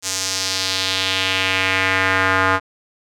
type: tone with band-pass filter sweep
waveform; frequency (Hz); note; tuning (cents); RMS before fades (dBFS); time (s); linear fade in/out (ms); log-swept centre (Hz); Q
square; 94.7; F#2; +41; -19; 0.02-2.6; 50; 6800 to 1300; 2
effects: none